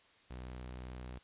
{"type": "tone", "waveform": "sawtooth", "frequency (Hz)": 62.4, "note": "B1", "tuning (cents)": 19, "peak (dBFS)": -40, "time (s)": [0.3, 1.19], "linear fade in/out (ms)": 10, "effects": ["white hiss -65 dBFS RMS until 1.23 s", "resampled to 8000 Hz"]}